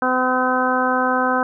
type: harmonic tone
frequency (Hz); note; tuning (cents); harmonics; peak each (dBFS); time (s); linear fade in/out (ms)
254.9; C4; -45; 1 / 2 / 3 / 4 / 5 / 6; -23 / -23 / -23 / -23 / -23 / -23; 0.02-1.43; 2
effects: none